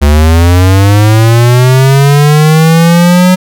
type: linear sweep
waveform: square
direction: up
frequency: 71 to 185 Hz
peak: -3 dBFS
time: 0.01-3.36 s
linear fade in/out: 20 ms
effects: none